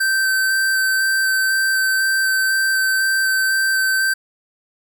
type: tone with vibrato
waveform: square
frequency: 1551 Hz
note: G6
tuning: 19 cents flat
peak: -16 dBFS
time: 0-4.14 s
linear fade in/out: 10 ms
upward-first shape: square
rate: 2 Hz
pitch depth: 8 cents each way
effects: none